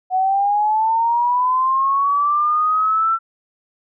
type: linear sweep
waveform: sine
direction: up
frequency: 737 to 1348 Hz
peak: -14 dBFS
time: 0.1-3.19 s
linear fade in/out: 50 ms
effects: none